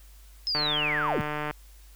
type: linear sweep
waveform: sine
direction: down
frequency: 5200 to 88.7 Hz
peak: -25 dBFS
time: 0.47-1.21 s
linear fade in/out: 0 ms
type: click train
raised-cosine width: 0.5 ms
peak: -16 dBFS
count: 145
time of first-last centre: 0.55-1.51 s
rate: 150 Hz
effects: added 50 Hz sine -48 dBFS peak until 1.95 s + white hiss -58 dBFS RMS until 1.95 s